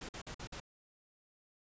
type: noise bursts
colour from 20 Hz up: pink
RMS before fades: -45 dBFS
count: 5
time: 0.01-0.601 s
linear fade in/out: 5 ms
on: 79 ms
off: 49 ms
effects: resampled to 16000 Hz